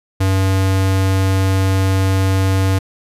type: tone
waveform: square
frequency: 95.6 Hz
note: G2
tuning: 43 cents flat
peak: -13 dBFS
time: 0.2-2.79 s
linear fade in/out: 10 ms
effects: resampled to 32000 Hz